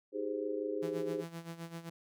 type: chord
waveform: sine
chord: Ab major seventh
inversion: second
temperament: just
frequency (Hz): 311.5 / 389.3 / 415.3 / 519.1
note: Eb4 / G4 / Ab4 / C5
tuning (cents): +2 / -12 / 0 / -14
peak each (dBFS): -40 / -41 / -37 / -40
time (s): 0.12-1.25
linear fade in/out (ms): 50
type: tone with tremolo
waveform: sawtooth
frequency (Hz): 167.1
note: E3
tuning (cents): +24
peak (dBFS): -36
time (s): 0.82-1.9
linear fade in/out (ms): 10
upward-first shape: sine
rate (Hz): 7.7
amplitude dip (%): 75
effects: none